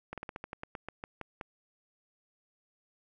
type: slowing click train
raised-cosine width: 0.5 ms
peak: -24 dBFS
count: 13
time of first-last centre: 0.13-1.412 s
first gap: 47 ms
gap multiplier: 1.14
effects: none